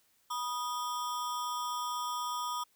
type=ring-modulated tone; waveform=square; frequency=1108.7 Hz; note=C#6; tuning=in tune; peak=-31 dBFS; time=0.3-2.64 s; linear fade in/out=10 ms; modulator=132 Hz; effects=white hiss -70 dBFS RMS until 2.75 s